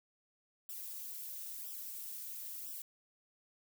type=noise with flanger; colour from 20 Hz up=violet; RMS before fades=-45 dBFS; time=0.69-2.82 s; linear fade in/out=2 ms; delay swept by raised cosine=0.45 to 5.05 ms; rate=1 Hz; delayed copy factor=-0.75; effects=none